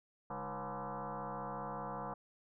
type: tone with frequency modulation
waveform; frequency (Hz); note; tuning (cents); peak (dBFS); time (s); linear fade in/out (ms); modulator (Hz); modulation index
sine; 139.4; C#3; +10; -39; 0.3-2.14; 5; 172; 6.5
effects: none

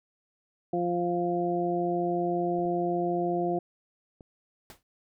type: harmonic tone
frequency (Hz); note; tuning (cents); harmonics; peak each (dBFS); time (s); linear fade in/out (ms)
174.61; F3; 0; 1 / 2 / 3 / 4; -33 / -28 / -36 / -30; 0.73-3.59; 5
type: clicks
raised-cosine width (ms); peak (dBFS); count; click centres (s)
2; -35; 3; 2.59 / 2.654 / 4.208
type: noise with exponential decay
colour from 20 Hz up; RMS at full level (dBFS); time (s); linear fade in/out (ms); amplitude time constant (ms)
pink; -43; 4.7-4.83; 1; 27
effects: none

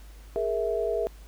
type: tone cluster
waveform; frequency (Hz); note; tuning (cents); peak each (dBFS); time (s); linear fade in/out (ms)
sine; 414.9 / 465.5 / 656; G#4 / A#4 / E5; -2 / -2 / -9; -29; 0.36-1.07; 0
effects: added 51 Hz sine -44 dBFS peak until 1.27 s + pink hiss -56 dBFS RMS until 1.27 s

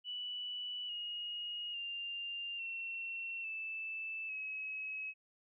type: tone with pitch steps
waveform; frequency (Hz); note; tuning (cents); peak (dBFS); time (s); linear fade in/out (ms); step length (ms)
sine; 2960 / 2876 / 2794 / 2714 / 2637 / 2562; F#7 / F#7 / F7 / E7 / E7 / E7; 0 / -50 / 0 / +50 / 0 / -50; -39; 0.04-5.14; 50; 850
effects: none

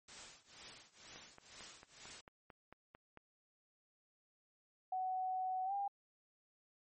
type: noise with tremolo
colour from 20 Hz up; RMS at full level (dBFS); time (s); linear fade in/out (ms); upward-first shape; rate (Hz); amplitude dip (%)
white; -50; 0.08-2.21; 5; triangle; 2.1; 95
type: click train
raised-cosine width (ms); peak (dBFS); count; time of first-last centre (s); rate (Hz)
0.5; -39; 10; 1.16-3.173; 4.47
type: tone with pitch glide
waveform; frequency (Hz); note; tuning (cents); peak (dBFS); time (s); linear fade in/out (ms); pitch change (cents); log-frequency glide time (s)
sine; 747 to 800.6; F#5 to G5; +16 to +36; -36; 4.92-5.88; 5; +120; 5.65-5.73
effects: MP3 32 kbps

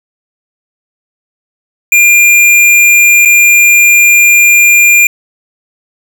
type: tone with dropouts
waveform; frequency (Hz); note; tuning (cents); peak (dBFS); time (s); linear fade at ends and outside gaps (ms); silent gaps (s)
square; 2400; D7; +37; -3; 1.92-5.07; 2; 3.251-3.256
effects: none

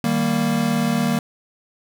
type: chord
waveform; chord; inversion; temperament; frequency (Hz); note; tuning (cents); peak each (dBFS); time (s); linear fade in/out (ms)
square; Eb major; none; equal; 155.56 / 196 / 233.1; Eb3 / G3 / Bb3; 0 / 0 / 0; -25 / -24 / -21; 0.04-1.19; 2
effects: none

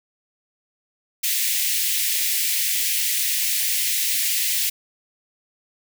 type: high-pass noise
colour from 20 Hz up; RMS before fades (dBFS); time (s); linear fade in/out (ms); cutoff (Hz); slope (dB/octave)
white; -22; 1.23-4.7; 10; 1900; 48
effects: none

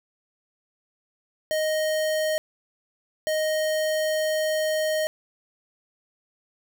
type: tone bursts at uneven times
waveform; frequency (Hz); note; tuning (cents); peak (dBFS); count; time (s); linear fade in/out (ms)
square; 622.3; D#5; 0; -23; 2; 1.51-2.38 / 3.27-5.07; 0
effects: none

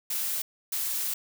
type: noise bursts at uneven times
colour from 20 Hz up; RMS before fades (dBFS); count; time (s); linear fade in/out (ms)
blue; -30; 2; 0.1-0.42 / 0.72-1.14; 5
effects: none

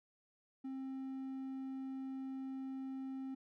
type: tone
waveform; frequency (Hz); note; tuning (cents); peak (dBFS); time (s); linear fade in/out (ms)
triangle; 265.6; C4; +26; -39; 0.64-3.35; 10
effects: none

